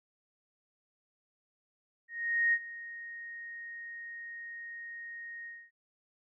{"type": "tone with ADSR envelope", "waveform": "sine", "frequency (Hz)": 1864.7, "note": "A#6", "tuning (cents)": 0, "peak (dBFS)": -23, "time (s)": [2.08, 5.71], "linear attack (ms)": 450, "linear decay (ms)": 54, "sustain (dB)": -18, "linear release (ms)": 250, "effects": []}